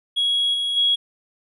triangle tone with level steps, 3322 Hz, G#7, in tune, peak -15 / -19 / -12 dBFS, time 0.16-0.96 s, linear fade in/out 20 ms, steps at 0.53 / 0.76 s, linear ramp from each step 20 ms, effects tanh soft clip ceiling -13 dBFS + resampled to 24000 Hz

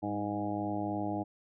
harmonic tone with a mistuned harmonic, 103.4 Hz, G#2, 7 cents flat, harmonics 1 / 2 / 3 / 4 / 5 / 6 / 7 / 8, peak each -41 / -39 / -35 / -47 / -46 / -41 / -40 / -40 dBFS, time 0.02-1.24 s, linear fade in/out 20 ms, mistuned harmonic 2, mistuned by -33 cents, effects none

